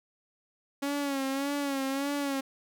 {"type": "tone with vibrato", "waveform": "sawtooth", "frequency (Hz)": 277.2, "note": "C#4", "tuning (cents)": 0, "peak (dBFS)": -25, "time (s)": [0.82, 2.41], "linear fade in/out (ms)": 10, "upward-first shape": "sine", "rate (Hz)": 1.7, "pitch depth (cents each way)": 60, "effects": []}